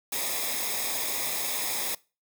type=noise with comb filter; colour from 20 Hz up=white; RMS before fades=-30 dBFS; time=0.12-1.95 s; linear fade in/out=5 ms; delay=0.68 ms; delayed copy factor=-0.7; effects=noise-tail reverb RT60 0.3 s tail -22 dB re dry